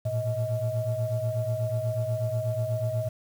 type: tone cluster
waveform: sine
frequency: 110.5 / 118.7 / 631 Hz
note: A2 / A#2 / D#5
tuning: +8 / +32 / +24 cents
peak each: -29 dBFS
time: 0.05-3.09 s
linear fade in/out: 10 ms
effects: tanh soft clip ceiling -18 dBFS + 8-bit